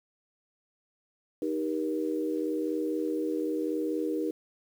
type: chord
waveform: sine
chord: Eb major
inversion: none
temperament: equal with one note detuned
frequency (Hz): 311.1 / 392 / 476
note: Eb4 / G4 / Bb4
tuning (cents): 0 / 0 / +36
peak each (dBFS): -30 / -34 / -33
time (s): 1.42-4.31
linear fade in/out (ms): 2
effects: 9-bit